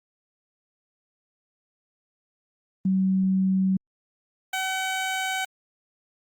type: tone pair in turn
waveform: sine / 15% pulse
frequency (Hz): 189.6 / 758.4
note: F#3 / F#5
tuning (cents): +43 / +43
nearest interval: 2 octaves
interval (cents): 2400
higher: second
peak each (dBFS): -19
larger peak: neither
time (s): 2.85-3.77 / 4.53-5.45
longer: neither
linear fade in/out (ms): 5
effects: Opus 24 kbps